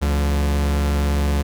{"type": "tone pair together", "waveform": "45% pulse", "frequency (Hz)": [71.77, 170.6], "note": ["D2", "F3"], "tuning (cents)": [-39, -40], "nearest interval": "octave + minor third", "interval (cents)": 1499, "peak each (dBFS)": [-17, -29], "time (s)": [0.01, 1.43], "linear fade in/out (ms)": 20, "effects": []}